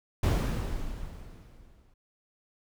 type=noise with exponential decay; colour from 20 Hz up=brown; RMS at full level=-21 dBFS; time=0.23-1.94 s; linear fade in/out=5 ms; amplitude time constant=370 ms; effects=none